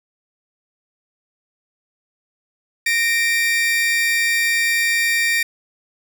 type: tone pair together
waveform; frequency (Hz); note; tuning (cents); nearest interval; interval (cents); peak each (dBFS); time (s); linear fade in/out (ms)
40% pulse; 1850.5 / 2349; A#6 / D7; -13 / 0; major third; 413; -18; 2.86-5.43; 5
effects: none